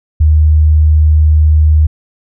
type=tone; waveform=sine; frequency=77 Hz; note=D#2; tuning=17 cents flat; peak=-4 dBFS; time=0.2-1.87 s; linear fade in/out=10 ms; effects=none